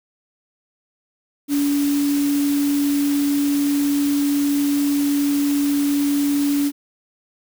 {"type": "tone in noise", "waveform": "sine", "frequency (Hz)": 285.8, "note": "D4", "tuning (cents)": -47, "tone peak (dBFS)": -16, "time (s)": [1.48, 6.72], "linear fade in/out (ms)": 50, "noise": "white", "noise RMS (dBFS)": -31, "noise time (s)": [1.48, 6.72], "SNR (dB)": 12, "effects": []}